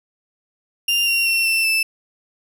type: tone with pitch steps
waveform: 35% pulse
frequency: 2792 / 2754 / 2716 / 2678 / 2641 Hz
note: F7 / F7 / F7 / E7 / E7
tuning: -1 / -25 / -49 / +27 / +3 cents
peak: -14 dBFS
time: 0.88-1.83 s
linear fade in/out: 5 ms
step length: 190 ms
effects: none